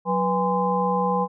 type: tone cluster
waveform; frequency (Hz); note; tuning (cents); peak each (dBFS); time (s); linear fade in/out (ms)
sine; 184.5 / 492.1 / 819 / 1031; F#3 / B4 / G#5 / C6; -5 / -6 / -24 / -26; -25; 0.05-1.28; 50
effects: none